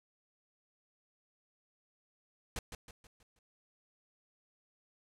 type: noise with echo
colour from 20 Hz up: pink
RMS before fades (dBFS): -38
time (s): 2.56-2.59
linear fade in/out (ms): 2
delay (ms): 160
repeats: 5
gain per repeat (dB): -7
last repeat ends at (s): 3.39
effects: low-pass 11000 Hz 12 dB/octave